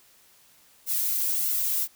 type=noise with flanger; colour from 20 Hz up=violet; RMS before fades=-26 dBFS; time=0.86-1.88 s; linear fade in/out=50 ms; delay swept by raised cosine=1.4 to 2.5 ms; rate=1.6 Hz; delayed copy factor=+0.75; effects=white hiss -58 dBFS RMS until 1.95 s